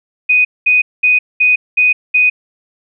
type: tone bursts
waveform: sine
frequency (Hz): 2491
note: D#7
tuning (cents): +1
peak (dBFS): -7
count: 6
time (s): 0.29-2.3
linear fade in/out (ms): 10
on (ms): 160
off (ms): 210
effects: none